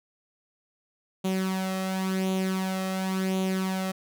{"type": "tone with flanger", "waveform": "sawtooth", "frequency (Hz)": 188.9, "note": "F#3", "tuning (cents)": 36, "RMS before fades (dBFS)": -28, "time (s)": [1.24, 3.92], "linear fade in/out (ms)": 10, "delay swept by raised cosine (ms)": [0.29, 1.59], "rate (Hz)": 0.93, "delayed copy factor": 0.6, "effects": []}